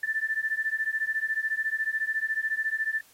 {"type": "beating tone pair", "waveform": "sine", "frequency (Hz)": [1760, 1774], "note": ["A6", "A6"], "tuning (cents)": [0, 14], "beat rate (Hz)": 14, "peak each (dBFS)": -29, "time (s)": [0.03, 3.01], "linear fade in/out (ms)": 5, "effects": ["white hiss -58 dBFS RMS until 3.13 s", "AAC 48 kbps"]}